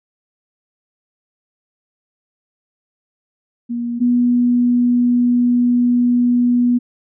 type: tone pair in turn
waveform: sine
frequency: 237.9 / 243.5 Hz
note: A#3 / B3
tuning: +35 / -24 cents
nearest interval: unison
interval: 41 cents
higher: second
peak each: -19 / -11 dBFS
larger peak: second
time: 3.69-4 / 4-6.79 s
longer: second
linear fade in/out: 20 ms
effects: none